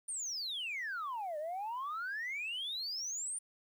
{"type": "exponential two-way sweep", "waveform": "sine", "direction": "down then up", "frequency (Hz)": [9310, 587.3, 9310], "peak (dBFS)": -35, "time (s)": [0.08, 3.39], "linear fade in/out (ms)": 10, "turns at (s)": 1.38, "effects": ["tanh soft clip ceiling -34 dBFS", "11-bit"]}